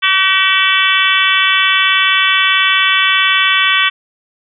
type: harmonic tone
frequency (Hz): 381.3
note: G4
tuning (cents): -48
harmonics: 3 / 4 / 5 / 6 / 7 / 8 / 9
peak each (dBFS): -17 / -17 / -17 / -17 / -17 / -17 / -17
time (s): 0.02-3.9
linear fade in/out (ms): 20
effects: none